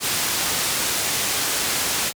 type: low-pass noise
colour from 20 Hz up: white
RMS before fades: -23 dBFS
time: 0-2.13 s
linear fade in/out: 50 ms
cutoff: 10000 Hz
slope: 12 dB/octave
effects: high-pass 60 Hz 12 dB/octave